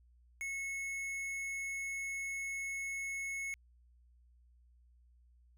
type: tone with tanh clipping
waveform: sine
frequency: 2191 Hz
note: C#7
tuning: 21 cents flat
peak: -39 dBFS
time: 0.41-3.54 s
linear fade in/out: 0 ms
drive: 14 dB
effects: added 60 Hz sine -62 dBFS peak until 5.57 s